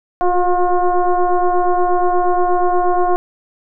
sine tone with frequency modulation, 354.8 Hz, F4, 27 cents sharp, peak -11 dBFS, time 0.21-3.16 s, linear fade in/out 0 ms, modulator 359 Hz, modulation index 1.7, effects none

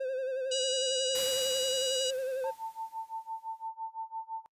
triangle tone with vibrato, 523.3 Hz, C5, in tune, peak -29 dBFS, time 0-2.51 s, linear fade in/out 10 ms, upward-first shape sine, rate 11 Hz, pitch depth 53 cents each way
harmonic tone, 968 Hz, B5, 35 cents flat, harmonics 3 / 4 / 5 / 6 / 7 / 8 / 9, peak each -34 / -38 / -39 / -42 / -43 / -40 / -46 dBFS, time 0.51-2.11 s, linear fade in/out 10 ms
white noise with exponential decay, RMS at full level -37 dBFS, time 1.15-3.68 s, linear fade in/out 1 ms, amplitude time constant 550 ms
sine tone with tremolo, 894 Hz, A5, 27 cents sharp, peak -33 dBFS, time 2.44-4.46 s, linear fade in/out 0 ms, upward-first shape sine, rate 5.9 Hz, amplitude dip 95%
effects noise-tail reverb RT60 0.1 s tail -25 dB re dry + resampled to 32000 Hz

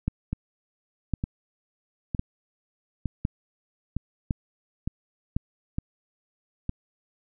two click trains, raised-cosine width 5 ms, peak -15 / -12 dBFS, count 8 / 6, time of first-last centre 0.33-6.694 / 0.08-5.365 s, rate 1.1 / 0.946 Hz, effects none

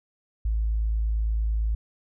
sine tone, 54.4 Hz, A1, 19 cents flat, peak -21 dBFS, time 0.45-1.75 s, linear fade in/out 5 ms, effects tanh soft clip ceiling -17 dBFS

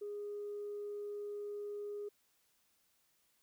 sine tone, 412 Hz, G#4, 14 cents flat, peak -39 dBFS, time 0.01-2.09 s, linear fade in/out 10 ms, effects tanh soft clip ceiling -36 dBFS + white hiss -75 dBFS RMS until 3.42 s

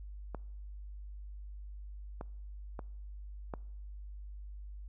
clicks, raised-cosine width 1 ms, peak -26 / -27 / -27 / -24 dBFS, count 4, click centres 0.347 / 2.211 / 2.792 / 3.538 s, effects noise-tail reverb RT60 0.8 s tail -24 dB re dry + added 50 Hz sine -43 dBFS peak until 4.88 s

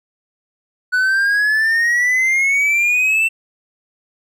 triangle exponential sweep, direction up, 1480 to 2688 Hz, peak -11 dBFS, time 0.92-3.29 s, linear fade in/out 20 ms, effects none

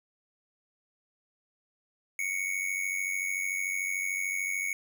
square tone with amplitude modulation, 2217 Hz, C#7, in tune, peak -27 dBFS, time 2.19-4.73 s, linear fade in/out 2 ms, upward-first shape sine, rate 93.5 Hz, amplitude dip 70%, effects none

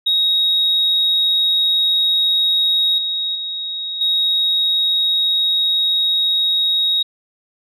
sine tone with level steps, 3777 Hz, A#7, 22 cents sharp, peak -12 / -18 / -22 / -13 dBFS, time 0.06-7.03 s, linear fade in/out 10 ms, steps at 2.98 / 3.35 / 4.01 s, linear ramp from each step 2 ms, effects tanh soft clip ceiling -8 dBFS

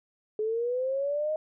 sine linear sweep, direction up, 423.9 to 627 Hz, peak -26 dBFS, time 0.39-1.36 s, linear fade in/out 2 ms, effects none

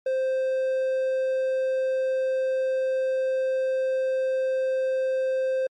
triangle tone, 523.3 Hz, C5, in tune, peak -20 dBFS, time 0.06-5.67 s, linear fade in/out 5 ms, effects MP3 48 kbps

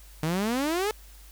sawtooth exponential sweep, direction up, 151.3 to 441.3 Hz, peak -21 dBFS, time 0.23-0.91 s, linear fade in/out 0 ms, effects added 50 Hz sine -47 dBFS peak until 1.31 s + white hiss -54 dBFS RMS until 1.31 s

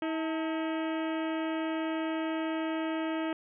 harmonic tone with a mistuned harmonic, 320.5 Hz, E4, 49 cents flat, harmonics 1 / 2 / 3 / 4 / 5 / 6 / 7 / 8 / 9 / 10, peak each -31 / -37 / -41 / -43 / -45 / -47 / -48 / -49 / -50 / -51 dBFS, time 0.02-3.33 s, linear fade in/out 2 ms, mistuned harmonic 3, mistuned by -110 cents, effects none

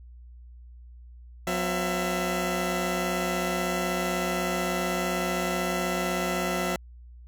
15% pulse tone cluster, 181 / 253.3 / 668 Hz, F#3 / B3 / E5, -38 / +44 / +23 cents, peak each -22 / -29 / -24 dBFS, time 1.47-6.76 s, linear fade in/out 2 ms, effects added 60 Hz sine -44 dBFS peak until 7.27 s

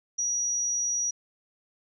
sine tone, 5790 Hz, F#8, 38 cents flat, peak -25 dBFS, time 0.18-1.11 s, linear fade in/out 10 ms, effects none

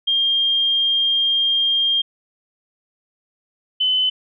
sine tone pair in turn, 3209 / 3029 Hz, G7 / F#7, +40 / +40 cents, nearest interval minor second, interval 100 cents, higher first, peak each -15 dBFS, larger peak neither, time 0.07-2.02 / 3.8-4.1 s, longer first, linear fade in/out 10 ms, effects none

